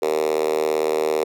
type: tone with high-pass filter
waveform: 5% pulse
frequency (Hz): 77.78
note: D#2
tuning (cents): 0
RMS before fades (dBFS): -21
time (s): 0.02-1.24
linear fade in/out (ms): 5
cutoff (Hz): 430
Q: 5.8
effects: none